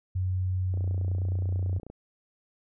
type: tone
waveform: sine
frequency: 92.5 Hz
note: F#2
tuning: in tune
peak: -25 dBFS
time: 0.15-1.79 s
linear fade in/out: 10 ms
type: click train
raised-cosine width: 2 ms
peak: -29 dBFS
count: 35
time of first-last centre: 0.74-1.9 s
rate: 29.3 Hz
effects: none